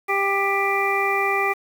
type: harmonic tone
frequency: 395.3 Hz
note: G4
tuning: 15 cents sharp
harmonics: 1 / 2 / 3 / 5 / 6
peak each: -25 / -25 / -25 / -25 / -25 dBFS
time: 0.08-1.54 s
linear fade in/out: 20 ms
effects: 7-bit